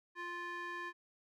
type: tone with band-pass filter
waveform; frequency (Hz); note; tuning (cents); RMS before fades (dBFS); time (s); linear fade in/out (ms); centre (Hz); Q
square; 349.2; F4; 0; -43; 0.15-0.93; 50; 1500; 3.3
effects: none